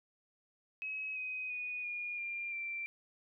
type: tone with pitch steps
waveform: sine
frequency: 2557 / 2515 / 2473 / 2432 / 2391 / 2352 Hz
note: D#7 / D#7 / D#7 / D#7 / D7 / D7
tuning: +47 / +18 / -11 / -40 / +30 / +2 cents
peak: -37 dBFS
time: 0.82-2.86 s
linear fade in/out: 0 ms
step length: 340 ms
effects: none